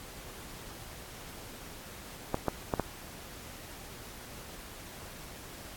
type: clicks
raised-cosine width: 1 ms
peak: -13 dBFS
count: 4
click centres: 2.344 / 2.483 / 2.738 / 2.797 s
effects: pink hiss -47 dBFS RMS until 5.76 s + AAC 64 kbps